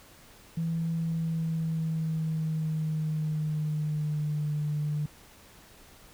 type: tone with pitch glide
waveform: sine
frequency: 164.81 to 149.4 Hz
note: E3 to D3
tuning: 0 to +30 cents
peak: -26 dBFS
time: 0.57-5.06 s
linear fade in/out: 5 ms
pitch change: -170 cents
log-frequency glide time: 0.92-4.5 s
effects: tanh soft clip ceiling -22 dBFS + pink hiss -54 dBFS RMS until 6.13 s